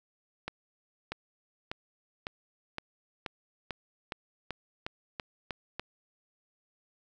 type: accelerating click train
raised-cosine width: 0.3 ms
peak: -19 dBFS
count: 13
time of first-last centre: 0.48-5.796 s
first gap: 640 ms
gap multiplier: 0.93
effects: none

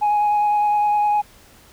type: tone with vibrato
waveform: sine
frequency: 833 Hz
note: G#5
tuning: 5 cents sharp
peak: -13 dBFS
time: 0.01-1.22 s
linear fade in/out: 20 ms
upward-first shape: triangle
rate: 9.8 Hz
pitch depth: 15 cents each way
effects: tanh soft clip ceiling -13 dBFS + pink hiss -49 dBFS RMS until 1.72 s

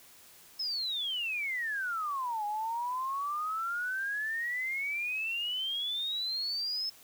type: exponential two-way sweep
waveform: sine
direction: down then up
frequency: 5274 to 821 to 5274 Hz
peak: -31 dBFS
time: 0.59-6.9 s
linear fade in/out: 10 ms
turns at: 2.45 s
effects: white hiss -56 dBFS RMS until 7.03 s

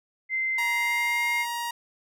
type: tone with pitch glide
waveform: sine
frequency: 2077 to 2123 Hz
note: C7 to C7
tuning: -13 to +25 cents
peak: -24 dBFS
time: 0.29-1.46 s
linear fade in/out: 50 ms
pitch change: +38 cents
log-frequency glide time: 0.64-1.28 s
type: tone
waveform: sawtooth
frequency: 945 Hz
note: A#5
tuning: 23 cents sharp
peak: -25 dBFS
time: 0.58-1.71 s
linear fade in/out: 5 ms
effects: none

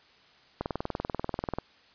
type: click train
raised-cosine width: 1 ms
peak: -16 dBFS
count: 21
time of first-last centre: 0.61-1.586 s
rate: 20.5 Hz
effects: white hiss -59 dBFS RMS until 1.94 s + resampled to 11025 Hz

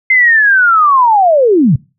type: linear sweep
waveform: sine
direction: down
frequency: 2093 to 116.6 Hz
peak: -5 dBFS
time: 0.1-1.76 s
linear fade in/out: 5 ms
effects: noise-tail reverb RT60 0.3 s tail -23 dB re dry

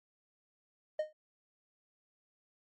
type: tone with exponential decay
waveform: triangle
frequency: 616 Hz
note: D#5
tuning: 17 cents flat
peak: -25 dBFS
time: 0.99-1.13 s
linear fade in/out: 5 ms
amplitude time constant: 30 ms
effects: MP3 32 kbps

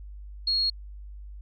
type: tone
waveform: sine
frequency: 4300 Hz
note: C8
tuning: 47 cents sharp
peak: -22 dBFS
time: 0.47-0.7 s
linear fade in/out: 5 ms
effects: added 50 Hz sine -39 dBFS peak until 1.41 s

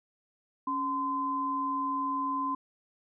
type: tone pair together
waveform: sine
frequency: 277.5 / 1028.5 Hz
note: C#4 / C6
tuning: +2 / -30 cents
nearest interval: octave + major seventh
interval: 2268 cents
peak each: -35 / -29 dBFS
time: 0.67-2.55 s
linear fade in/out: 5 ms
effects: none

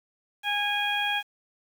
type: harmonic tone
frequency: 822 Hz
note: G#5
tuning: 18 cents flat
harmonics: 1 / 2 / 3 / 4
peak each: -30 / -30 / -30 / -30 dBFS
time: 0.43-1.23 s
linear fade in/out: 50 ms
effects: 8-bit

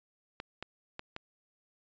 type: clicks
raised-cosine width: 0.3 ms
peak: -23 dBFS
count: 4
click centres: 0.401 / 0.626 / 0.994 / 1.164 s
effects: resampled to 16000 Hz

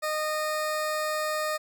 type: tone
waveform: 20% pulse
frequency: 615 Hz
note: D#5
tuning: 20 cents flat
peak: -22 dBFS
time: 0.02-1.58 s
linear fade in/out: 20 ms
effects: none

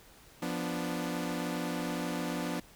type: chord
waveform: sawtooth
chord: B diminished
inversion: second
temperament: equal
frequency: 174.61 / 246.9 / 293.7 Hz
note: F3 / B3 / D4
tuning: 0 / 0 / 0 cents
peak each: -33 dBFS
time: 0.42-2.6 s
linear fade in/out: 5 ms
effects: pink hiss -57 dBFS RMS until 2.75 s

